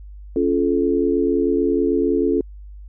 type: chord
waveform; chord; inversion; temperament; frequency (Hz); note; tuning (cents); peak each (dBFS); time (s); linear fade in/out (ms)
sine; Db augmented; none; just; 277.2 / 346.5 / 433.1; Db4 / F4 / A4; 0 / -14 / -27; -20; 0.36-2.41; 2
effects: added 50 Hz sine -35 dBFS peak until 2.88 s